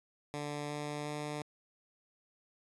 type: tone with pitch steps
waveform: 10% pulse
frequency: 146.83 / 147.85 / 148.88 Hz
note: D3 / D3 / D3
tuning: 0 / +12 / +24 cents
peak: -29 dBFS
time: 0.34-1.42 s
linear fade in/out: 0 ms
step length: 360 ms
effects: resampled to 24000 Hz